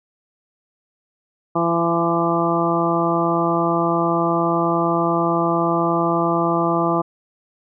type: harmonic tone with a mistuned harmonic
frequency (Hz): 168.7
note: E3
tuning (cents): +40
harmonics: 1 / 2 / 3 / 4 / 5 / 6 / 7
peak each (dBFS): -24 / -21 / -27 / -23 / -26 / -26 / -23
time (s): 1.55-7.02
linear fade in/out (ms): 10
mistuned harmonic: 6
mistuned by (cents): +16
effects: none